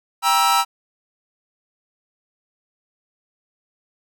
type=chord; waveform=45% pulse; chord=E diminished; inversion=first; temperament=just; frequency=791.1 / 949.3 / 1318.5 Hz; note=G5 / Bb5 / E6; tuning=+16 / +31 / 0 cents; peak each=-21 / -19 / -18 dBFS; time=0.22-0.65 s; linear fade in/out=50 ms; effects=none